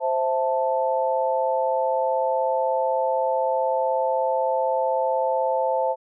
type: chord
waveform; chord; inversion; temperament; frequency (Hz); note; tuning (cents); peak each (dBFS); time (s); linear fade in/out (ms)
sine; A minor; first; equal; 523.3 / 659.3 / 880; C5 / E5 / A5; 0 / 0 / 0; -23 / -26 / -24; 0-5.96; 50
effects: none